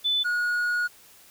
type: tone pair in turn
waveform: sine / triangle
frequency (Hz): 3500 / 1448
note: A7 / F#6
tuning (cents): -10 / -38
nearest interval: octave + minor third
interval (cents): 1528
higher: first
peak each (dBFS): -21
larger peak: neither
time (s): 0.04-0.24 / 0.24-0.88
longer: second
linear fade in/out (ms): 20
effects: white hiss -53 dBFS RMS until 1.3 s